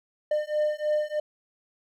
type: beating tone pair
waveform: triangle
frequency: 602 / 605.2 Hz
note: D5 / D#5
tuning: +43 / -48 cents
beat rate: 3.2 Hz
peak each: -25 dBFS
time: 0.31-1.2 s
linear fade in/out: 5 ms
effects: none